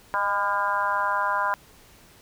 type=harmonic tone with a mistuned harmonic; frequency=201.4 Hz; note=G3; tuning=47 cents sharp; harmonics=3 / 4 / 5 / 6 / 7 / 8; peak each=-33 / -32 / -24 / -33 / -29 / -32 dBFS; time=0.14-1.54 s; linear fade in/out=0 ms; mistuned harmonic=3; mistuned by=+31 cents; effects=pink hiss -53 dBFS RMS until 2.21 s